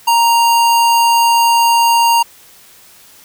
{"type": "tone", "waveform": "square", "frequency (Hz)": 932.3, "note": "A#5", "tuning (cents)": 0, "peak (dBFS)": -9, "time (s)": [0.07, 2.23], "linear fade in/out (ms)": 10, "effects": ["white hiss -43 dBFS RMS until 3.24 s"]}